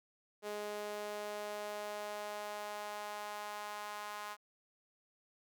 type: tone with high-pass filter sweep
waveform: sawtooth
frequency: 208.2 Hz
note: G#3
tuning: 5 cents sharp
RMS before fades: -43 dBFS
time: 0.42-4.37 s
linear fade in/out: 50 ms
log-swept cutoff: 470 to 1000 Hz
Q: 2.2
effects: none